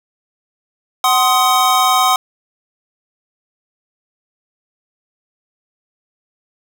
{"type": "chord", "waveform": "square", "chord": "C diminished", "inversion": "second", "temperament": "just", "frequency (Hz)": [753.5, 1046.5, 1255.8], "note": ["Gb5", "C6", "Eb6"], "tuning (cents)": [31, 0, 16], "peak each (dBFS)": -16, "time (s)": [1.04, 2.16], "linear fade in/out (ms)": 2, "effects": []}